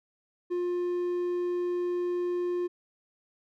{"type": "tone", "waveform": "triangle", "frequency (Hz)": 353.9, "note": "F4", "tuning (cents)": 23, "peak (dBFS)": -25, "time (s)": [0.5, 2.68], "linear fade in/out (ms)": 20, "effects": []}